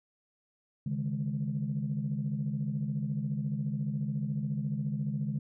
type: chord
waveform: sine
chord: C# suspended second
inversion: none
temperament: equal with one note detuned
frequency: 138.59 / 152.8 / 207.7 Hz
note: C#3 / D#3 / G#3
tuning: 0 / -31 / 0 cents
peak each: -33 / -34 / -34 dBFS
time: 0.86-5.39 s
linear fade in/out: 5 ms
effects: tanh soft clip ceiling -22 dBFS